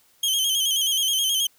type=tone with vibrato; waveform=sawtooth; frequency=3162 Hz; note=G7; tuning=14 cents sharp; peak=-17 dBFS; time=0.23-1.47 s; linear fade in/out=5 ms; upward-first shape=square; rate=9.4 Hz; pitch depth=51 cents each way; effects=white hiss -60 dBFS RMS until 1.58 s